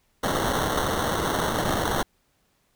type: noise with sample-and-hold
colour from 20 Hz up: violet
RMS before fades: -25 dBFS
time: 0.23-2.03 s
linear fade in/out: 5 ms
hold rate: 2450 Hz
effects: pink hiss -68 dBFS RMS until 2.75 s